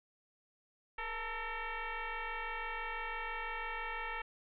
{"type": "tone with frequency modulation", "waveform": "sine", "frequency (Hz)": 473, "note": "A#4", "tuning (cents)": 25, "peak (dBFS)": -37, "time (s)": [0.98, 4.22], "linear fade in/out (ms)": 5, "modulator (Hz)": 450, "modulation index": 4.9, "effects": []}